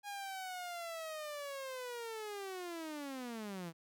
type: linear sweep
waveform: sawtooth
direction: down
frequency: 823 to 160 Hz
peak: -38 dBFS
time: 0.03-3.73 s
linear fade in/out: 50 ms
effects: none